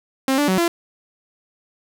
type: tone with pitch steps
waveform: sawtooth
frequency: 266.3 / 291.3 / 187.4 / 340.7 Hz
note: C4 / D4 / F#3 / F4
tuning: +31 / -14 / +22 / -43 cents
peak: -12 dBFS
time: 0.28-0.68 s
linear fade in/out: 2 ms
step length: 100 ms
effects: 9-bit